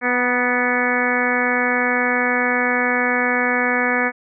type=harmonic tone with a mistuned harmonic; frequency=247.3 Hz; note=B3; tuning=3 cents sharp; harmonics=1 / 2 / 3 / 4 / 5 / 6 / 7 / 8 / 9; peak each=-24 / -24 / -26 / -28 / -27 / -26 / -22 / -27 / -24 dBFS; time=0.01-4.12 s; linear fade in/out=50 ms; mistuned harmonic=4; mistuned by=-28 cents; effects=none